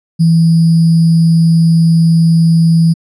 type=tone with sample-and-hold; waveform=sine; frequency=164.7 Hz; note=E3; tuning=1 cent flat; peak=-5 dBFS; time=0.19-2.94 s; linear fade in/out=20 ms; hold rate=4900 Hz; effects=resampled to 22050 Hz